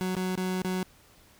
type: tone with dropouts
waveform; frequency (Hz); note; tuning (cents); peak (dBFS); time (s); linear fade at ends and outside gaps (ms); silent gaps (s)
30% pulse; 185; F#3; 0; -25; 0.01-0.83; 0; 0.151-0.167 / 0.355-0.376 / 0.62-0.647
effects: pink hiss -58 dBFS RMS until 1.39 s